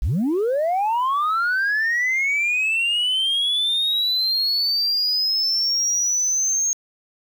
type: linear sweep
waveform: sine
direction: up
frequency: 39.02 to 6510 Hz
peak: -16 dBFS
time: 0.02-6.73 s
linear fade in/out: 0 ms
effects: tanh soft clip ceiling -16 dBFS + 8-bit